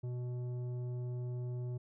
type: tone with tanh clipping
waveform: triangle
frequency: 123.47 Hz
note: B2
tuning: in tune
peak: -38 dBFS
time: 0.03-1.78 s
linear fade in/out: 10 ms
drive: 14 dB
effects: none